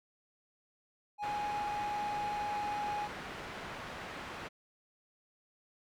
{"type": "tone", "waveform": "triangle", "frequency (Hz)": 830.6, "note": "G#5", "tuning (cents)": 0, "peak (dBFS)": -32, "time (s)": [1.18, 3.09], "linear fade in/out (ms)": 50}
{"type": "low-pass noise", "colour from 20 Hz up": "white", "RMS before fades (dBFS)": -44, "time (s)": [1.22, 4.49], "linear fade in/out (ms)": 20, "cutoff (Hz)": 1800, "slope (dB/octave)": 12}
{"effects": []}